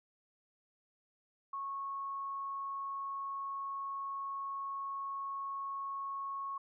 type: tone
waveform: sine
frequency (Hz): 1100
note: C#6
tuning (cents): -14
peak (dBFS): -37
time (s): 1.53-6.58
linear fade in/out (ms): 5
effects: none